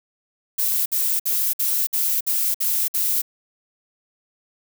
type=noise bursts; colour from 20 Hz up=violet; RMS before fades=-21 dBFS; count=8; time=0.58-3.219 s; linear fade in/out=10 ms; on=280 ms; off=57 ms; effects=none